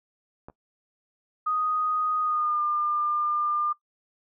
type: clicks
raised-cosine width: 1 ms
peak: -27 / -36 dBFS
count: 2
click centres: 0.485 / 0.499 s
type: tone with pitch glide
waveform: sine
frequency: 1244.5 to 1200.7 Hz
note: D#6 to D6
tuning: 0 to +38 cents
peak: -23 dBFS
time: 1.46-3.73 s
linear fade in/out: 10 ms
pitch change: -62 cents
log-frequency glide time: 2.21-2.62 s
effects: noise-tail reverb RT60 0.1 s tail -19 dB re dry